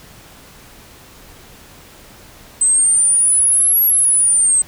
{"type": "exponential two-way sweep", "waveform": "sine", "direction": "up then down", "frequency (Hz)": [8110, 11570, 8110], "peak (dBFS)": -10, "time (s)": [2.61, 4.62], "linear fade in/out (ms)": 5, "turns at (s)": 3.84, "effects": ["pink hiss -42 dBFS RMS until 4.67 s"]}